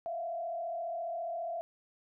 sine tone with frequency modulation, 680 Hz, F5, 46 cents flat, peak -34 dBFS, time 0.06-1.61 s, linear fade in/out 0 ms, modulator 34.7 Hz, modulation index 0.83, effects none

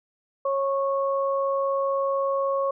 sine tone pair together, 548 / 1101 Hz, C#5 / C#6, -20 / -12 cents, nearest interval octave, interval 1208 cents, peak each -23 / -27 dBFS, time 0.45-2.71 s, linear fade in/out 5 ms, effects none

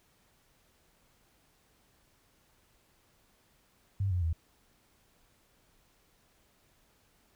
sine tone with pitch steps, 98 / 89.35 / 81.46 Hz, G2 / F2 / E2, 0 / +40 / -20 cents, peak -27 dBFS, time 4-4.33 s, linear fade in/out 5 ms, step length 110 ms, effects pink hiss -68 dBFS RMS until 7.35 s

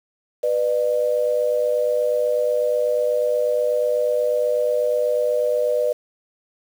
sine tone pair together, 493.3 / 601.5 Hz, B4 / D5, -2 / +41 cents, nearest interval minor third, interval 343 cents, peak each -20 dBFS, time 0.43-5.93 s, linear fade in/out 10 ms, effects 7-bit

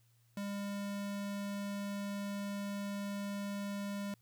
square tone, 201.3 Hz, G3, 46 cents sharp, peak -38 dBFS, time 0.37-4.14 s, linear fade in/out 2 ms, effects added 117 Hz sine -67 dBFS peak until 4.21 s + white hiss -75 dBFS RMS until 4.21 s

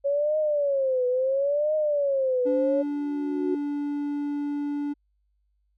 sine tone with vibrato, 554.4 Hz, C#5, in tune, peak -21 dBFS, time 0.04-2.83 s, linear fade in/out 20 ms, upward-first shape triangle, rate 0.73 Hz, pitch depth 200 cents each way
triangle tone, 289.4 Hz, D4, 25 cents flat, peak -24 dBFS, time 2.45-4.94 s, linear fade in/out 20 ms
sine tone with exponential growth, 366.2 Hz, F#4, 18 cents flat, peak -22 dBFS, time 2.67-3.55 s, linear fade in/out 5 ms, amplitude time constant 190 ms
effects added 50 Hz sine -67 dBFS peak until 5.77 s

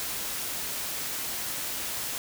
white noise, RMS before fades -33 dBFS, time 0-2.18 s, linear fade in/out 0 ms, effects none

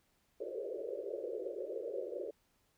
white band-pass noise, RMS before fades -41 dBFS, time 0.4-2.31 s, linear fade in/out 5 ms, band 350 to 580 Hz, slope 96 dB/octave, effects pink hiss -75 dBFS RMS until 2.77 s

